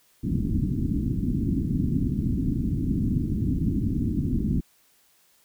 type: low-pass noise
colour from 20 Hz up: white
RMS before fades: -25 dBFS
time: 0.23-4.61 s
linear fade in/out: 10 ms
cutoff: 290 Hz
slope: 48 dB/octave
effects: white hiss -62 dBFS RMS until 5.44 s